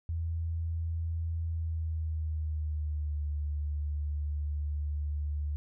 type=tone with pitch glide; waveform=sine; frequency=82.41 to 73.84 Hz; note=E2 to D2; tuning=0 to +10 cents; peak=-30 dBFS; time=0.09-5.56 s; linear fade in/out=0 ms; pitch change=-190 cents; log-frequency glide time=1.47-3.23 s; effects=none